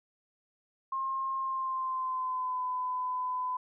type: tone with pitch glide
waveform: sine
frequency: 1067 to 1007.1 Hz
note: C6 to B5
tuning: +34 to +34 cents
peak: -30 dBFS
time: 0.92-3.57 s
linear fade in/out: 5 ms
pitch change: -100 cents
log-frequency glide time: 1.37-2.62 s
effects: none